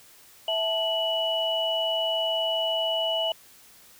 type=tone cluster; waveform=sine; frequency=655 / 873 / 2945 Hz; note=E5 / A5 / F#7; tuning=-11 / -14 / -9 cents; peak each=-27 / -35 / -26 dBFS; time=0.48-3.32 s; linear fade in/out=2 ms; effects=white hiss -53 dBFS RMS until 3.99 s